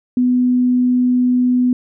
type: tone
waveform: sine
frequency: 249.1 Hz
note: B3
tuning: 15 cents sharp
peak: -11 dBFS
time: 0.17-1.73 s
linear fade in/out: 2 ms
effects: none